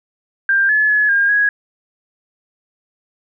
sine tone with pitch steps, 1589 / 1715 / 1701 / 1613 / 1661 Hz, G6 / A6 / G#6 / G6 / G#6, +23 / -45 / +41 / +49 / 0 cents, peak -11 dBFS, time 0.49-1.49 s, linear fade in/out 2 ms, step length 200 ms, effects none

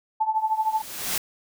sine tone with tremolo, 874 Hz, A5, 12 cents flat, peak -17 dBFS, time 0.2-0.82 s, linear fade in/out 10 ms, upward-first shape triangle, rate 13 Hz, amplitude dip 90%
white noise with exponential growth, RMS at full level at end -24 dBFS, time 0.35-1.18 s, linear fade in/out 2 ms, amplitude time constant 180 ms
effects none

